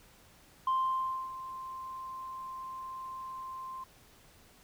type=tone with ADSR envelope; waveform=sine; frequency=1046.5 Hz; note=C6; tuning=in tune; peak=-24 dBFS; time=0.67-3.84 s; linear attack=4 ms; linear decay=620 ms; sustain=-15 dB; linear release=6 ms; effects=tanh soft clip ceiling -24 dBFS + pink hiss -60 dBFS RMS until 4.63 s